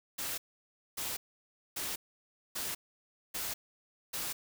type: noise bursts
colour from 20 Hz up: white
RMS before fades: -37 dBFS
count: 6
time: 0.18-4.33 s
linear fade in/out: 10 ms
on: 200 ms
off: 590 ms
effects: none